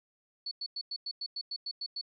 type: tone bursts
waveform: sine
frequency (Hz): 4435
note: C#8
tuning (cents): 0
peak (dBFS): -34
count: 11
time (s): 0.46-2.013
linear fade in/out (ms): 5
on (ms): 53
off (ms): 97
effects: none